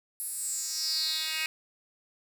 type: tone with high-pass filter sweep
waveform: 10% pulse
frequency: 315.7 Hz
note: D#4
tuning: 25 cents sharp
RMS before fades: -32 dBFS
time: 0.2-1.46 s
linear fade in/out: 0 ms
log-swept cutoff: 11000 to 2600 Hz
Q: 5.2
effects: none